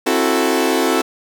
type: chord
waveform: sawtooth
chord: F# half-diminished seventh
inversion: second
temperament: equal with one note detuned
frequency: 264.2 / 329.6 / 370 / 440 Hz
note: C4 / E4 / F#4 / A4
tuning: +17 / 0 / 0 / 0 cents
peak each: -16 dBFS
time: 0.06-1.02 s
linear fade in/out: 10 ms
effects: none